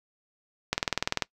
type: click train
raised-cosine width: 0.2 ms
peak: -7 dBFS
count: 11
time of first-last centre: 0.73-1.223 s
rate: 20.3 Hz
effects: noise-tail reverb RT60 0.1 s tail -23 dB re dry